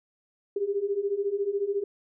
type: beating tone pair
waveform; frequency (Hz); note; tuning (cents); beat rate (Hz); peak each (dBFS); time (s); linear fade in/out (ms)
sine; 392 / 406; G4 / G#4; 0 / -39; 14; -30 / -27; 0.56-1.84; 5
effects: none